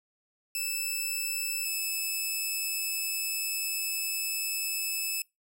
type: tone pair in turn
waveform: 10% pulse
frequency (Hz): 2632 / 2609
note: E7 / E7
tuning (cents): -3 / -18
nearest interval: unison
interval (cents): 15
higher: first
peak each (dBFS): -21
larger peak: neither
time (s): 0.55-1.65 / 1.65-5.22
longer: second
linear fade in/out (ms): 2
effects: noise-tail reverb RT60 0.2 s tail -24 dB re dry